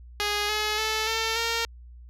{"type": "tone with pitch steps", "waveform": "5% pulse", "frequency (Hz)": [414.1, 425.3, 436.7, 448.5, 460.5], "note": ["G#4", "G#4", "A4", "A4", "A#4"], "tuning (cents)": [-5, 41, -13, 33, -21], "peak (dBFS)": -13, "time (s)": [0.2, 1.65], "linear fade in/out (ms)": 0, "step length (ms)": 290, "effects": ["added 60 Hz sine -43 dBFS peak until 2.09 s", "low-pass 10000 Hz 12 dB/octave"]}